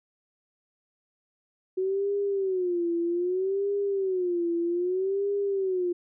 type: tone with vibrato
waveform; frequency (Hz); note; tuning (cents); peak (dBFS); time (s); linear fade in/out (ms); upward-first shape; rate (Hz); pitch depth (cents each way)
sine; 370; F#4; 0; -24; 1.77-5.93; 10; sine; 0.63; 150
effects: none